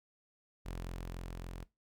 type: tone with level ramp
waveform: sawtooth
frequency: 43.51 Hz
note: F1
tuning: 6 cents flat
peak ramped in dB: -35 to -39 dBFS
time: 0.65-1.65 s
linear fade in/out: 20 ms
effects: noise-tail reverb RT60 0.2 s tail -19 dB re dry